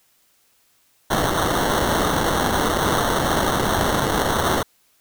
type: noise with sample-and-hold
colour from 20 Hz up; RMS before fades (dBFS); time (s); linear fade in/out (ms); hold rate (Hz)
white; -20; 1.1-4.63; 10; 2450
effects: white hiss -61 dBFS RMS until 5 s